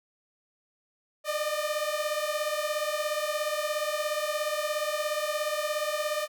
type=beating tone pair; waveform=sawtooth; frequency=595 / 612 Hz; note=D5 / D#5; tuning=+22 / -29 cents; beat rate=17 Hz; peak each=-27 dBFS; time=1.24-6.28 s; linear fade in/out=50 ms; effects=none